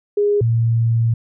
sine tone pair in turn, 411.2 / 115.17 Hz, G#4 / A#2, -17 / -20 cents, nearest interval octave + minor seventh, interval 2203 cents, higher first, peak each -13 dBFS, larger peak neither, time 0.17-0.41 / 0.41-1.14 s, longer second, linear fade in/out 5 ms, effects none

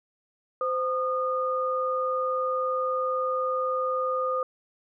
sine tone pair together, 516 / 1223.7 Hz, C5 / D#6, -24 / -29 cents, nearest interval octave + minor third, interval 1495 cents, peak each -27 dBFS, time 0.61-4.43 s, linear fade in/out 2 ms, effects none

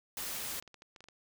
white noise, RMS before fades -39 dBFS, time 0.17-0.6 s, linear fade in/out 2 ms
clicks, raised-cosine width 0.2 ms, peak -35 dBFS, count 8, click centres 0.625 / 0.677 / 0.743 / 0.821 / 0.962 / 1.006 / 1.041 / 1.086 s
effects none

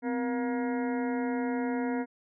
harmonic tone with a mistuned harmonic, 237.4 Hz, A#3, 32 cents sharp, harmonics 1 / 2 / 3 / 4 / 6 / 7 / 8 / 9, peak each -29 / -35 / -39 / -41 / -45 / -46 / -47 / -48 dBFS, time 0.02-2.06 s, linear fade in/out 50 ms, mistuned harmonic 1, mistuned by +130 cents, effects none

